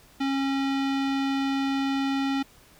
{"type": "tone with low-pass filter", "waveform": "square", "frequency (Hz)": 272.7, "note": "C#4", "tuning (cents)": -28, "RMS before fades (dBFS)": -26, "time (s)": [0.2, 2.43], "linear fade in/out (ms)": 10, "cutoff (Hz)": 3700, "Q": 1.4, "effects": ["pink hiss -55 dBFS RMS until 2.79 s"]}